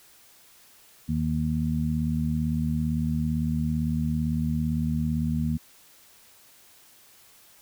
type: harmonic tone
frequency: 77.78 Hz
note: D#2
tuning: in tune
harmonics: 1 / 2 / 3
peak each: -30 / -27 / -27 dBFS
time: 1.08-5.58 s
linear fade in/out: 20 ms
effects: white hiss -55 dBFS RMS until 7.61 s